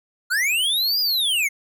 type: linear two-way sweep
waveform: square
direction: up then down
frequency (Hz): 1381 to 4978 to 2083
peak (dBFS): -19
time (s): 0.3-1.49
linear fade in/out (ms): 20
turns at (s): 1
effects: none